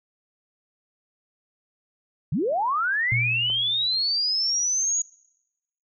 sine linear sweep, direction up, 113.1 to 6800 Hz, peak -21 dBFS, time 2.32-5.02 s, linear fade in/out 5 ms
sine tone with exponential decay, 119.5 Hz, A#2, 43 cents sharp, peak -21 dBFS, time 3.12-4.04 s, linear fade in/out 0 ms, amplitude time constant 200 ms
click, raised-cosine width 1 ms, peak -27 dBFS, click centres 3.501 s
effects noise-tail reverb RT60 0.9 s tail -24 dB re dry

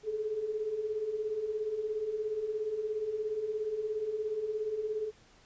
sine beating tone pair, 415.3 / 432.3 Hz, G#4 / A4, 0 / -31 cents, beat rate 17 Hz, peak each -39 / -32 dBFS, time 0.03-5.12 s, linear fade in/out 50 ms, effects pink hiss -61 dBFS RMS until 5.45 s + resampled to 16000 Hz

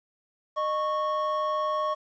triangle tone pair together, 612.5 / 1104 Hz, D#5 / C#6, -27 / -7 cents, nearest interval minor seventh, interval 1020 cents, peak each -27 / -25 dBFS, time 0.56-1.95 s, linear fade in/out 20 ms, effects resampled to 16000 Hz + 10-bit

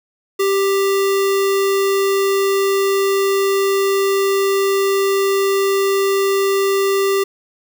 sine tone with sample-and-hold, 392 Hz, G4, in tune, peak -13 dBFS, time 0.39-7.24 s, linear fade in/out 10 ms, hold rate 1575 Hz, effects none

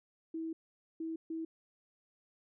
sine tone bursts at uneven times, 324.4 Hz, E4, 28 cents flat, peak -36 dBFS, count 3, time 0.34-0.53 / 1-1.16 / 1.3-1.45 s, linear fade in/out 5 ms, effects none

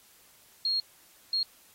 sine tone bursts at uneven times, 4265 Hz, C8, 32 cents sharp, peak -25 dBFS, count 2, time 0.65-0.8 / 1.33-1.43 s, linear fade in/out 2 ms, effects white hiss -59 dBFS RMS until 1.74 s + AAC 48 kbps

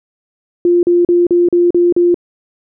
sine tone bursts, 349.2 Hz, F4, in tune, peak -7 dBFS, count 7, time 0.65-2.144 s, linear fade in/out 2 ms, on 180 ms, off 39 ms, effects none

